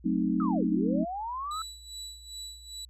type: chord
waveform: sine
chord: F# diminished seventh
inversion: none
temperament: equal with one note detuned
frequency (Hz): 185 / 219 / 261.6 / 311.1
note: F#3 / A3 / C4 / Eb4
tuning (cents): 0 / -8 / 0 / 0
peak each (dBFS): -30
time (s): 0.04-1.05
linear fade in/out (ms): 20
type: linear two-way sweep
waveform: sine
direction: down then up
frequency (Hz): 1327 to 233.1 to 1327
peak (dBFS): -32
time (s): 0.4-1.62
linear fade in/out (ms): 2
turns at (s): 0.67
type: tone with tremolo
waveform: 30% pulse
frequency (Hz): 3940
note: B7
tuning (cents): -5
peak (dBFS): -35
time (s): 1.51-2.85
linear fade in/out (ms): 2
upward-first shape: sine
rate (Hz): 2.5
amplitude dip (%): 75
effects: added 60 Hz sine -50 dBFS peak until 2.89 s + resampled to 32000 Hz